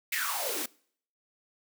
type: noise with high-pass filter sweep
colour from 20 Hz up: white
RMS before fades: -32 dBFS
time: 0.12-0.66 s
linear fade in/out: 5 ms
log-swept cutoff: 2200 to 250 Hz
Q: 8.8
effects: noise-tail reverb RT60 0.6 s tail -24 dB re dry